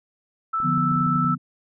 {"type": "tone", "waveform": "sine", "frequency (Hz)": 1318.5, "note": "E6", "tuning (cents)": 0, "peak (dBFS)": -21, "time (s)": [0.53, 1.35], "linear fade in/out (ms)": 10}
{"type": "clicks", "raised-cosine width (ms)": 3, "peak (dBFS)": -28, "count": 8, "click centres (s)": [0.602, 0.779, 0.915, 0.961, 1.009, 1.066, 1.159, 1.248]}
{"type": "chord", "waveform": "sine", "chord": "B diminished", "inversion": "first", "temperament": "equal", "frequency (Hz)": [146.83, 174.61, 246.9], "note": ["D3", "F3", "B3"], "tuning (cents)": [0, 0, 0], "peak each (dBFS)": -25, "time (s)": [0.62, 1.38], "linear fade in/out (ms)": 50}
{"effects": []}